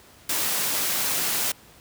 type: high-pass noise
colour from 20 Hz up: white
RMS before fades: -25 dBFS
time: 0.29-1.52 s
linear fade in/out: 5 ms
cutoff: 120 Hz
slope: 12 dB/octave
effects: pink hiss -51 dBFS RMS until 1.8 s + high-pass 60 Hz 12 dB/octave